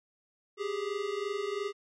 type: tone pair together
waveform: square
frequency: 392.4 / 415.3 Hz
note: G4 / G#4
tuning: +2 / 0 cents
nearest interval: minor second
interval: 98 cents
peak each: -36 / -35 dBFS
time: 0.57-1.73 s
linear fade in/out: 50 ms
effects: low-pass 5000 Hz 12 dB/octave